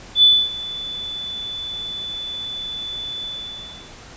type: tone with ADSR envelope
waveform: sine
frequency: 3483 Hz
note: A7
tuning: 18 cents flat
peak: -7 dBFS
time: 0.15-3.94 s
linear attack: 79 ms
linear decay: 260 ms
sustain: -19 dB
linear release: 700 ms
effects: pink hiss -41 dBFS RMS until 4.16 s + resampled to 16000 Hz